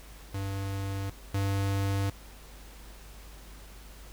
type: tone pair in turn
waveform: square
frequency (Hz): 98 / 98.53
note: G2 / G2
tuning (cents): 0 / +9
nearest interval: unison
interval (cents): 9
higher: second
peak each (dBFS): -32 / -27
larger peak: second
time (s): 0.34-1.1 / 1.34-2.1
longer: neither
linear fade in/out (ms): 5
effects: added 50 Hz sine -47 dBFS peak until 4.12 s + pink hiss -52 dBFS RMS until 4.12 s